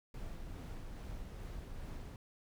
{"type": "noise with tremolo", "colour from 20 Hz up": "brown", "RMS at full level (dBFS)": -44, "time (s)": [0.14, 2.16], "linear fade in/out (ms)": 2, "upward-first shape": "sine", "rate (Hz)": 2.4, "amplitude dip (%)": 25, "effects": []}